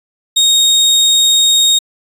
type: tone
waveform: 30% pulse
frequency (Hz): 3729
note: A#7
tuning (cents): 0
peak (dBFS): -5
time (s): 0.36-1.79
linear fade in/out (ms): 10
effects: resampled to 32000 Hz